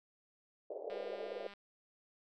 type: band-pass noise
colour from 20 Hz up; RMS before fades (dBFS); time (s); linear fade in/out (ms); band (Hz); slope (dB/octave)
pink; -43; 0.7-1.47; 5; 410 to 650; 48
type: click train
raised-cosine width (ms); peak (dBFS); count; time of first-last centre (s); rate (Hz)
0.3; -38; 129; 0.9-1.537; 201
effects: none